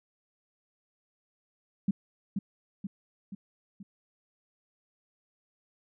sine tone with echo, 197.2 Hz, G3, 11 cents sharp, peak -22 dBFS, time 1.88-1.91 s, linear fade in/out 5 ms, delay 480 ms, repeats 4, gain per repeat -5 dB, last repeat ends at 3.83 s, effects none

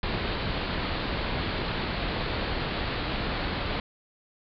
pink low-pass noise, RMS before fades -30 dBFS, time 0.03-3.8 s, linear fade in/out 2 ms, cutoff 4600 Hz, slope 96 dB/octave, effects none

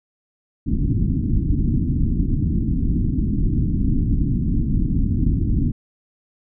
pink low-pass noise, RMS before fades -19 dBFS, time 0.66-5.72 s, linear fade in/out 10 ms, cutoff 300 Hz, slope 48 dB/octave, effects none

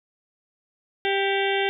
harmonic tone with a mistuned harmonic, 393.7 Hz, G4, 8 cents sharp, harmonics 1 / 2 / 4 / 5 / 6 / 7 / 8 / 9, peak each -24 / -27 / -30 / -31 / -32 / -32 / -33 / -34 dBFS, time 1.05-1.69 s, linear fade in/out 0 ms, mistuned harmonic 6, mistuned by -53 cents, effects none

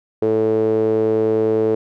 sawtooth tone with band-pass filter, 110 Hz, A2, in tune, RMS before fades -17 dBFS, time 0.22-1.75 s, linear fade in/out 5 ms, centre 420 Hz, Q 6.7, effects none

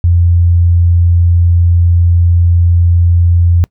sine tone, 86.3 Hz, F2, 20 cents flat, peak -5 dBFS, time 0.04-3.64 s, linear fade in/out 0 ms, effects noise-tail reverb RT60 0.1 s tail -24 dB re dry

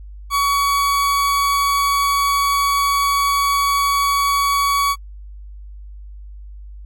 40% pulse tone, 1128 Hz, C#6, 30 cents sharp, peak -14 dBFS, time 0.3-4.96 s, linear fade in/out 50 ms, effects added 50 Hz sine -33 dBFS peak until 6.85 s + AAC 64 kbps

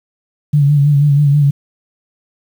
sine tone with vibrato, 144.3 Hz, D3, 30 cents flat, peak -7 dBFS, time 0.53-1.51 s, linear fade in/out 10 ms, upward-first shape sine, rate 6.2 Hz, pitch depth 51 cents each way, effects 7-bit

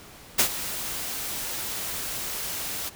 white noise with ADSR envelope, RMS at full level -18 dBFS, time 0.38-2.9 s, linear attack 16 ms, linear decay 84 ms, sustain -14 dB, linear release 20 ms, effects pink hiss -47 dBFS RMS until 2.95 s

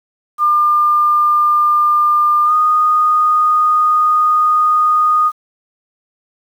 sine tone with pitch glide, 1200 to 1233.7 Hz, D6 to D#6, +37 to -15 cents, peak -9 dBFS, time 0.38-5.32 s, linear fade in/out 50 ms, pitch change +48 cents, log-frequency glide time 2.45-2.53 s, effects 7-bit

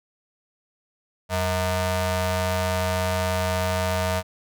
sawtooth ring-modulated tone, 277.2 Hz, C#4, in tune, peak -15 dBFS, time 1.29-4.23 s, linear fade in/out 50 ms, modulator 364 Hz, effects none

